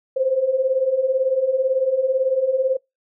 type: beating tone pair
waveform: sine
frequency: 510 / 528 Hz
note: C5 / C5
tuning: -44 / +16 cents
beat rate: 18 Hz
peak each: -23 / -18 dBFS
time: 0.16-2.77 s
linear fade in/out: 10 ms
effects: noise-tail reverb RT60 0.2 s tail -26 dB re dry